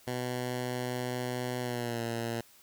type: tone with pitch glide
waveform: 10% pulse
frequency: 124.6 to 116.26 Hz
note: B2 to A#2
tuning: +16 to -4 cents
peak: -24 dBFS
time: 0.07-2.41 s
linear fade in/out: 5 ms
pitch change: -120 cents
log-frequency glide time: 1.6-2.01 s
effects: white hiss -59 dBFS RMS until 2.62 s